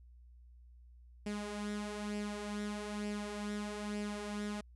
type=tone with flanger; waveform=sawtooth; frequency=207.7 Hz; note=G#3; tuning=in tune; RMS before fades=-40 dBFS; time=1.26-4.61 s; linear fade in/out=5 ms; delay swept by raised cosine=0.38 to 4.28 ms; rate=1.1 Hz; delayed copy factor=+0.55; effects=added 60 Hz sine -55 dBFS peak until 4.75 s + resampled to 24000 Hz